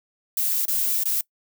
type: noise with dropouts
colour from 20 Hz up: violet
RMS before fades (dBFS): -23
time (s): 0.37-1.21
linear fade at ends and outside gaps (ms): 2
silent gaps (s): 0.654-0.681 / 1.036-1.055
effects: noise-tail reverb RT60 0.1 s tail -23 dB re dry